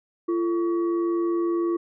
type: tone with frequency modulation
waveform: sine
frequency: 341.8 Hz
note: F4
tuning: 37 cents flat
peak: -21 dBFS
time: 0.28-1.77 s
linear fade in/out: 10 ms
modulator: 785 Hz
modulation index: 0.39
effects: none